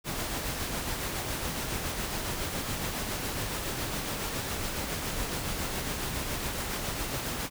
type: noise with tremolo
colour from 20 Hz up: pink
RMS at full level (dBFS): -32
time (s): 0.04-7.5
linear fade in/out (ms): 50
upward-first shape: sine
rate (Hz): 7.2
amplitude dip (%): 30
effects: none